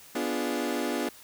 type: chord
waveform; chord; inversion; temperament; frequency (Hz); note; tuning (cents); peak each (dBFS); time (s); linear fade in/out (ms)
30% pulse; B diminished seventh; none; equal; 246.9 / 293.7 / 349.2 / 415.3; B3 / D4 / F4 / Ab4; 0 / 0 / 0 / 0; -30 / -30 / -31 / -33; 0.15-1.09; 5
effects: white hiss -51 dBFS RMS until 1.23 s